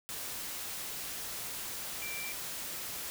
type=tone in noise; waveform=sine; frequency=2349 Hz; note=D7; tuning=in tune; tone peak=-40 dBFS; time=2.02-2.32 s; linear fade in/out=0 ms; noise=white; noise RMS=-40 dBFS; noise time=0.09-3.1 s; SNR=-3 dB; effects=none